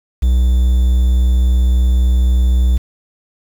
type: tone with quantisation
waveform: triangle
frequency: 61.8 Hz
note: B1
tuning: 2 cents sharp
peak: -7 dBFS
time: 0.22-2.78 s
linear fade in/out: 10 ms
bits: 6
effects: none